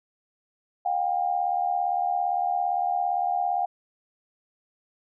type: tone pair together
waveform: sine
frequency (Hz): 716 / 793.6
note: F5 / G5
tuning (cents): +43 / +21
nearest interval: major second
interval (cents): 178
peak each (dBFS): -25 / -26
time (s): 0.85-3.66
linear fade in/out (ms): 10
effects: none